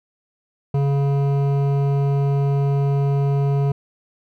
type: tone with hard clipping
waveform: sine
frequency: 140 Hz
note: C#3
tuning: 18 cents sharp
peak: -18 dBFS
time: 0.74-3.72 s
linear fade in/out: 5 ms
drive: 12 dB
effects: none